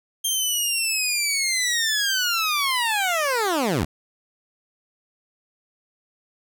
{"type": "linear sweep", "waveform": "15% pulse", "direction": "down", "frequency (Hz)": [3200, 60.6], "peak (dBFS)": -14, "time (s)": [0.24, 3.85], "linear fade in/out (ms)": 10, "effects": []}